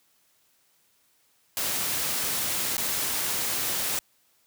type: noise with dropouts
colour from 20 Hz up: white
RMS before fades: -28 dBFS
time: 1.57-3.99 s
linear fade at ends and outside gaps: 0 ms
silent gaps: 2.768-2.78 s
effects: white hiss -66 dBFS RMS until 4.46 s + high-pass 60 Hz 12 dB/octave